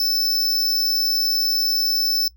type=tone with amplitude modulation; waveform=square; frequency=5270 Hz; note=E8; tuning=1 cent flat; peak=-16 dBFS; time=0-2.28 s; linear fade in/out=2 ms; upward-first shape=sine; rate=271 Hz; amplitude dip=45%; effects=noise-tail reverb RT60 0.1 s tail -21 dB re dry + added 60 Hz sine -48 dBFS peak until 2.36 s